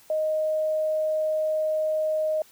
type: tone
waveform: sine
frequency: 622.3 Hz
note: D#5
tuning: in tune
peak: -22 dBFS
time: 0.1-2.42 s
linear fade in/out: 2 ms
effects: white hiss -55 dBFS RMS until 2.51 s